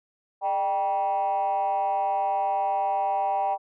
sine tone with frequency modulation, 784 Hz, G5, in tune, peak -21 dBFS, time 0.41-3.58 s, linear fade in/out 50 ms, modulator 180 Hz, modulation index 0.75, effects tanh soft clip ceiling -19 dBFS

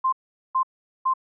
sine tone bursts, 1046.5 Hz, C6, in tune, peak -18 dBFS, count 3, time 0.04-1.138 s, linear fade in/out 10 ms, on 86 ms, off 420 ms, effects none

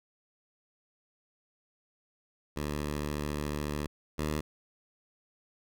10% pulse tone pair in turn, 74 / 75.9 Hz, D2 / D#2, +14 / -42 cents, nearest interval unison, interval 44 cents, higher second, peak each -24 / -22 dBFS, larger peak second, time 2.56-3.87 / 4.18-4.41 s, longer first, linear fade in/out 10 ms, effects none

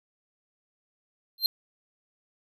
square tone with exponential growth, 4165 Hz, C8, 9 cents flat, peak -16 dBFS, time 1.38-1.46 s, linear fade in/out 1 ms, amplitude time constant 17 ms, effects none

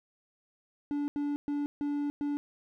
triangle tone bursts at uneven times, 289.4 Hz, D4, 25 cents flat, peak -27 dBFS, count 5, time 0.91-1.08 / 1.16-1.36 / 1.48-1.66 / 1.81-2.1 / 2.21-2.37 s, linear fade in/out 0 ms, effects none

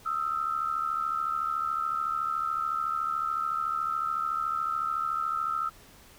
sine tone pair together, 1262.2 / 1336 Hz, D#6 / E6, +24 / +23 cents, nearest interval minor second, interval 99 cents, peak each -31 / -29 dBFS, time 0.05-5.7 s, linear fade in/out 20 ms, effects pink hiss -54 dBFS RMS until 6.18 s

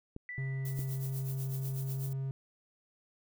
clicks, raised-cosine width 3 ms, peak -29 dBFS, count 2, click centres 0.164 / 0.792 s
sine tone with exponential decay, 1975.5 Hz, B6, in tune, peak -38 dBFS, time 0.29-1.31 s, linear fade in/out 1 ms, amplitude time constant 220 ms
triangle tone with pitch glide, 133.8 to 134.65 Hz, C3 to C#3, +39 to -50 cents, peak -31 dBFS, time 0.38-2.31 s, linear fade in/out 0 ms, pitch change +11 cents, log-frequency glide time 1.86-2.15 s
violet noise with tremolo, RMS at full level -43 dBFS, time 0.65-2.13 s, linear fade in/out 2 ms, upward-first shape triangle, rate 8.1 Hz, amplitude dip 80%
effects none

